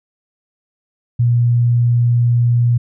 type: tone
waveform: sine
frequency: 119.8 Hz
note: A#2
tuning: 48 cents sharp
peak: -10 dBFS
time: 1.19-2.78 s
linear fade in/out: 10 ms
effects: none